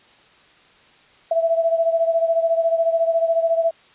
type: beating tone pair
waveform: sine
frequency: 659 / 673 Hz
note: E5 / E5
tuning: -1 / +36 cents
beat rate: 14 Hz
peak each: -17 / -22 dBFS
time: 1.31-3.71 s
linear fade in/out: 5 ms
effects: white hiss -52 dBFS RMS until 3.94 s + resampled to 8000 Hz